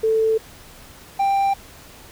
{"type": "tone pair in turn", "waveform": ["sine", "triangle"], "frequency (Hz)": [442.7, 788.8], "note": ["A4", "G5"], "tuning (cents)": [11, 11], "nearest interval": "minor seventh", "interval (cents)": 1000, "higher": "second", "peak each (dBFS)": [-15, -14], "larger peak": "second", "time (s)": [[0.03, 0.38], [1.19, 1.54]], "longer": "neither", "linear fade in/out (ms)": 10, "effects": ["pink hiss -44 dBFS RMS until 2.11 s"]}